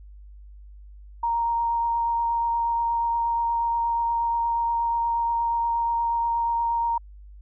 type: tone with vibrato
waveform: sine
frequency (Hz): 932.3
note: A#5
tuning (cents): 0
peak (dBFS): -21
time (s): 1.23-6.98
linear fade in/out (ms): 5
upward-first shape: triangle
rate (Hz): 8.4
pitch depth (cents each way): 11
effects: added 50 Hz sine -42 dBFS peak until 7.41 s